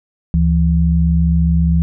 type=tone pair together; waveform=sine; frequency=72.3 / 167.06 Hz; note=D2 / E3; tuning=-27 / +23 cents; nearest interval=octave + major second; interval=1450 cents; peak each=-13 dBFS; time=0.34-1.82 s; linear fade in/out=0 ms; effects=none